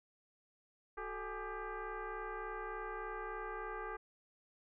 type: tone with frequency modulation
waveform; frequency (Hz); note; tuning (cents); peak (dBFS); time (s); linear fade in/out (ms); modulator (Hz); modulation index
sine; 373.3; F#4; +15; -40; 0.97-3.97; 10; 405; 3.3
effects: none